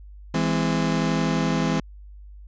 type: chord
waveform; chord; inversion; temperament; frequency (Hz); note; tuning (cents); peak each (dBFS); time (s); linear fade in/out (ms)
35% pulse; E augmented; none; just; 164.81 / 206 / 257.5; E3 / G#3 / B#3; 0 / -14 / -28; -22 / -25 / -24; 0.34-1.8; 5
effects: added 50 Hz sine -40 dBFS peak until 2.47 s + resampled to 16000 Hz